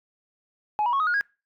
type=tone with pitch steps; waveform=sine; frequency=844 / 963.9 / 1100.9 / 1257.3 / 1435.9 / 1639.9 Hz; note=G#5 / B5 / C#6 / D#6 / F6 / G#6; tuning=+28 / -42 / -12 / +18 / +48 / -22 cents; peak=-19 dBFS; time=0.79-1.21 s; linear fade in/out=0 ms; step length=70 ms; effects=noise-tail reverb RT60 0.3 s tail -25 dB re dry + tanh soft clip ceiling -18 dBFS